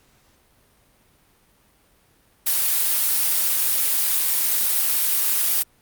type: noise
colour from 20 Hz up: blue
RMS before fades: -20 dBFS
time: 2.46-5.63 s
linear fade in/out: 10 ms
effects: pink hiss -59 dBFS RMS until 5.81 s + Opus 48 kbps

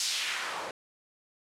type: noise with band-pass filter sweep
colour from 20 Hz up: white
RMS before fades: -33 dBFS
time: 0-0.71 s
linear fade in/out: 2 ms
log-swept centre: 5800 to 590 Hz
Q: 1.3
effects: low-pass 10000 Hz 12 dB/octave

